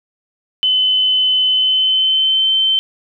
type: tone with pitch glide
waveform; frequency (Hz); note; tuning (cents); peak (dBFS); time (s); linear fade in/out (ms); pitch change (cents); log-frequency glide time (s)
sine; 3033 to 3093; F#7 to G7; +42 to -24; -11; 0.63-2.79; 0; +34; 1.48-2.51
effects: none